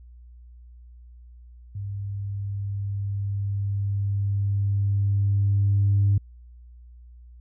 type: tone with level ramp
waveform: sine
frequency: 100 Hz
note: G2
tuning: 35 cents sharp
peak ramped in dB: -29 to -15 dBFS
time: 1.75-6.18 s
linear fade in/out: 5 ms
effects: tanh soft clip ceiling -13 dBFS + added 60 Hz sine -44 dBFS peak until 7.4 s